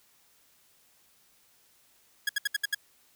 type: tone bursts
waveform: sawtooth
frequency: 1661.2 Hz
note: G#6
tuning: in tune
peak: -21 dBFS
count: 6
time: 2.27-2.747 s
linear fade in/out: 5 ms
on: 22 ms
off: 69 ms
effects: white hiss -64 dBFS RMS until 3.15 s